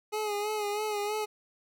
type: tone with vibrato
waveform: 25% pulse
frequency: 419.4 Hz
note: G#4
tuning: 17 cents sharp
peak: -26 dBFS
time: 0.12-1.26 s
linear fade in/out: 20 ms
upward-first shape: sine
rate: 3.1 Hz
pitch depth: 46 cents each way
effects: none